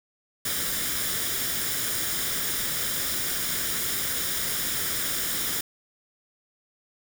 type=noise with comb filter; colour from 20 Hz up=white; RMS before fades=-28 dBFS; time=0.45-5.61 s; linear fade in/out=5 ms; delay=0.57 ms; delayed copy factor=+0.55; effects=none